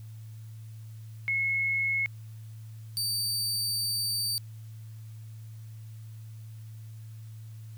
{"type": "tone pair in turn", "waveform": ["sine", "sawtooth"], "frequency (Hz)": [2179, 4617], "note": ["C#7", "D8"], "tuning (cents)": [-30, -30], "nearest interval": "octave + minor second", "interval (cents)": 1300, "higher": "second", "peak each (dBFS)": -25, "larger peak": "neither", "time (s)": [[1.28, 2.06], [2.97, 4.38]], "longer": "second", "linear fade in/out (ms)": 0, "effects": ["added 110 Hz sine -41 dBFS peak until 7.77 s", "white hiss -62 dBFS RMS until 7.77 s"]}